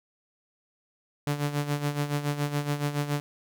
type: tone with tremolo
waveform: sawtooth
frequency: 145.5 Hz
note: D3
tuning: 16 cents flat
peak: -20 dBFS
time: 1.27-3.2 s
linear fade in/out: 0 ms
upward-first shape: sine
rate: 7.1 Hz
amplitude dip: 70%
effects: none